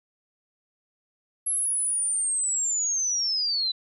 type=linear sweep; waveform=sine; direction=down; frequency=11175 to 3951 Hz; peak=-23 dBFS; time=1.46-3.72 s; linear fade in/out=10 ms; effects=none